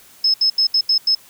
sine tone bursts at uneven times, 5190 Hz, E8, 28 cents flat, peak -12 dBFS, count 6, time 0.24-0.34 / 0.41-0.5 / 0.58-0.67 / 0.74-0.81 / 0.89-0.98 / 1.07-1.15 s, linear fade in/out 5 ms, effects white hiss -47 dBFS RMS until 1.29 s

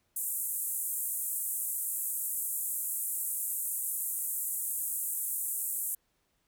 white band-pass noise, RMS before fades -34 dBFS, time 0.16-5.95 s, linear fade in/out 5 ms, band 7900 to 15000 Hz, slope 48 dB/octave, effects pink hiss -75 dBFS RMS until 6.47 s

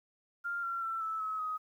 sine tone with pitch steps, 1396.9 / 1368.2 / 1340 / 1312.4 / 1285.4 / 1259 Hz, F6 / F6 / E6 / E6 / E6 / D#6, 0 / -36 / +28 / -8 / -44 / +20 cents, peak -33 dBFS, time 0.44-1.58 s, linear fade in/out 20 ms, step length 190 ms, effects 11-bit

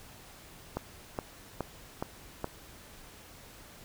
click train, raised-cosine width 1 ms, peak -18 dBFS, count 5, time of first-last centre 0.77-2.444 s, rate 2.39 Hz, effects pink hiss -52 dBFS RMS until 3.84 s

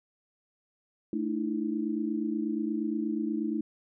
sine chord, A suspended fourth, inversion none, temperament equal with one note detuned, 220 / 301.2 / 329.6 Hz, A3 / D4 / E4, 0 / +44 / 0 cents, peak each -32 / -32 / -33 dBFS, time 1.13-3.61 s, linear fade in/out 2 ms, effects none

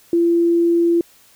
sine tone, 340 Hz, F4, 46 cents flat, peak -12 dBFS, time 0.13-1.01 s, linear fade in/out 2 ms, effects white hiss -51 dBFS RMS until 1.35 s

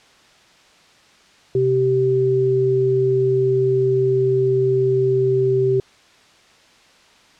sine tone pair together, 130 / 387 Hz, C3 / G4, -11 / -22 cents, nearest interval octave + perfect fifth, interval 1889 cents, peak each -21 / -15 dBFS, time 1.55-5.8 s, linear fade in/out 2 ms, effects white hiss -51 dBFS RMS until 7.39 s + low-pass 5000 Hz 12 dB/octave

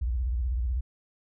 sine tone with vibrato, 61 Hz, B1, 21 cents flat, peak -25 dBFS, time 0.01-0.81 s, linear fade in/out 10 ms, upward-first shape sine, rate 16 Hz, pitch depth 230 cents each way, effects none

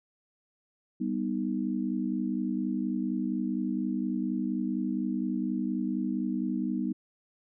sine chord, G augmented, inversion none, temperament equal, 196 / 246.9 / 311.1 Hz, G3 / B3 / D#4, 0 / 0 / 0 cents, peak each -32 / -31 / -33 dBFS, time 1-6.93 s, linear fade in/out 10 ms, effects none

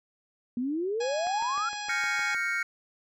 sine exponential sweep, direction up, 235 to 1409 Hz, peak -27 dBFS, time 0.57-1.69 s, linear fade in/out 2 ms
harmonic tone, 830.6 Hz, G#5, in tune, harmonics 1 / 2 / 3 / 4 / 5 / 6 / 7 / 9, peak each -37 / -40 / -42 / -43 / -44 / -45 / -45 / -47 dBFS, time 1-2.35 s, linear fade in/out 10 ms
click train, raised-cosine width 0.5 ms, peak -29 dBFS, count 8, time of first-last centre 1.27-2.347 s, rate 6.5 Hz
triangle chord, G half-diminished seventh, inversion third, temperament equal, 1396.9 / 1568 / 1864.7 / 2217 Hz, F6 / G6 / Bb6 / Db7, 0 / 0 / 0 / 0 cents, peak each -30 / -33 / -33 / -29 dBFS, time 1.89-2.63 s, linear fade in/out 5 ms
effects none

